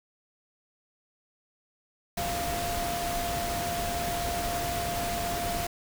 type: tone in noise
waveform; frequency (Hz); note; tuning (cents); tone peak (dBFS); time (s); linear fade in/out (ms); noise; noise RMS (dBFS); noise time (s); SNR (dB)
sine; 694; F5; -11; -31; 2.17-5.67; 5; pink; -33; 2.17-5.67; -1
effects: none